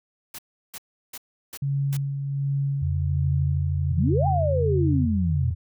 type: noise bursts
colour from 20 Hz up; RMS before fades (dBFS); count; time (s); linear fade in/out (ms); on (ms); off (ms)
white; -37; 5; 0.34-1.97; 5; 46; 350
type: tone with tremolo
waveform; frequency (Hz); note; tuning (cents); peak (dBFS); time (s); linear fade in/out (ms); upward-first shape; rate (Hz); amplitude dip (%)
sine; 139.3; C#3; +9; -21; 1.62-5.06; 5; sine; 1.3; 45
type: tone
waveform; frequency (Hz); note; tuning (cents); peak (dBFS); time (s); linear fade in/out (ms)
sine; 86.3; F2; -20; -23; 2.81-5.55; 20
type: exponential two-way sweep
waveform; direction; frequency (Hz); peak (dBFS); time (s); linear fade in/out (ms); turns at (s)
sine; up then down; 110.9 to 815 to 115.3; -22; 3.91-5.51; 5; 4.27
effects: none